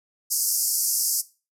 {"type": "band-pass noise", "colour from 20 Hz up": "white", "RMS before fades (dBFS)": -24, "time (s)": [0.3, 1.22], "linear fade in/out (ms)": 20, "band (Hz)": [4800, 14000], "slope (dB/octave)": 96, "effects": ["noise-tail reverb RT60 0.3 s tail -17 dB re dry"]}